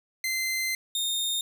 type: tone pair in turn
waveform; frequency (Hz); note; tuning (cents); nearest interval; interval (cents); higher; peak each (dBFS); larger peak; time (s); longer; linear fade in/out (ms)
sawtooth; 2073 / 3664; C7 / A#7; -17 / -31; minor seventh; 986; second; -23; neither; 0.24-0.75 / 0.95-1.41; first; 2
effects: none